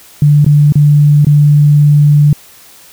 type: tone with dropouts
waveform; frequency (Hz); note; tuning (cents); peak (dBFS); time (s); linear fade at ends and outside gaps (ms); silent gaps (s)
sine; 147; D3; +2; -3; 0.22-2.33; 2; 0.446-0.463 / 0.723-0.755 / 1.247-1.268
effects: white hiss -39 dBFS RMS until 2.92 s